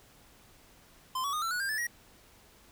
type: tone with pitch steps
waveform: square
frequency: 1035 / 1128.7 / 1230.8 / 1342.2 / 1463.7 / 1596.2 / 1740.7 / 1898.2 Hz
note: C6 / C#6 / D#6 / E6 / F#6 / G6 / A6 / A#6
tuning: -19 / +31 / -19 / +31 / -19 / +31 / -19 / +31 cents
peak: -31 dBFS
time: 1.15-1.87 s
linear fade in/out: 5 ms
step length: 90 ms
effects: pink hiss -59 dBFS RMS until 2.71 s